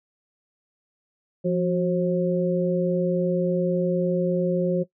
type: tone cluster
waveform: sine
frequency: 175 / 367.5 / 536 Hz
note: F3 / F#4 / C5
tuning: +4 / -12 / +42 cents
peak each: -23 / -25 / -24 dBFS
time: 1.44-4.84 s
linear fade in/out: 20 ms
effects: noise-tail reverb RT60 0.1 s tail -18 dB re dry